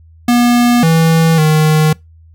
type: tone with pitch steps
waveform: square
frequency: 241.1 / 163.2 / 155 Hz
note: B3 / E3 / D#3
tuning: -41 / -17 / -6 cents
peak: -8 dBFS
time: 0.28-1.93 s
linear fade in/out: 5 ms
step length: 550 ms
effects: noise-tail reverb RT60 0.2 s tail -24 dB re dry + added 81 Hz sine -39 dBFS peak until 2.34 s